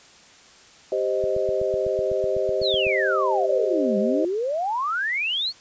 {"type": "chord", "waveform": "sine", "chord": "C minor", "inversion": "second", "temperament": "equal", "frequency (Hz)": [392, 523.3, 622.3], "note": ["G4", "C5", "Eb5"], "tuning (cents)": [0, 0, 0], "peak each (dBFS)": -25, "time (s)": [0.92, 4.25], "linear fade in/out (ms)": 2}
{"type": "click train", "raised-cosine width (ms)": 5, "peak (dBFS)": -24, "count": 14, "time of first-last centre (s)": [1.24, 2.867], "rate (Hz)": 7.99}
{"type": "exponential two-way sweep", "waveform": "sine", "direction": "down then up", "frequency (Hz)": [4536, 196.3, 4536], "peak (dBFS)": -22, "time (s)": [2.61, 5.53], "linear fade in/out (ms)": 50, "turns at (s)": 3.98}
{"effects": ["white hiss -50 dBFS RMS until 5.6 s", "resampled to 16000 Hz"]}